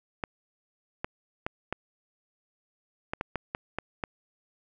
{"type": "clicks", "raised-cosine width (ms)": 0.5, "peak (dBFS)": -15, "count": 10, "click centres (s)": [0.238, 1.045, 1.465, 1.726, 3.135, 3.211, 3.357, 3.549, 3.786, 4.038], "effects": []}